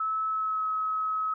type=tone with pitch glide; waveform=sine; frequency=1300 to 1281.4 Hz; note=E6 to E6; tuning=-24 to -49 cents; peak=-26 dBFS; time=0-1.34 s; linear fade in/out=5 ms; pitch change=-25 cents; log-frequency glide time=0.28-0.66 s; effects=none